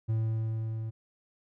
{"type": "tone with level ramp", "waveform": "triangle", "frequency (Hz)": 111.3, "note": "A2", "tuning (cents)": 20, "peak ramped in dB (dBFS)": [-23, -31], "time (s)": [0.08, 0.91], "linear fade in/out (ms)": 20, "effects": []}